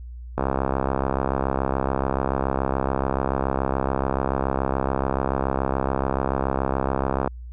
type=click train; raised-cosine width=1 ms; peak=-8 dBFS; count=463; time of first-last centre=0.38-7.276 s; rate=67 Hz; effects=added 60 Hz sine -34 dBFS peak until 7.52 s